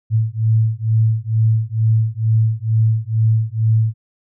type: beating tone pair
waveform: sine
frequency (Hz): 110 / 112.2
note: A2 / A2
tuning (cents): 0 / +34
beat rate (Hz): 2.2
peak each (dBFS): -16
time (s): 0.1-3.94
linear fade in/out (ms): 50
effects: none